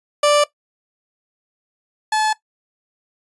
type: tone pair in turn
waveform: 30% pulse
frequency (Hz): 587.3 / 862.6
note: D5 / A5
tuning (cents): 0 / -35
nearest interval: perfect fifth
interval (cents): 665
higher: second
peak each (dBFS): -9 / -13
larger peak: first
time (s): 0.23-0.44 / 2.12-2.33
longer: neither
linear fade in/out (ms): 5
effects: noise-tail reverb RT60 0.1 s tail -17 dB re dry + resampled to 24000 Hz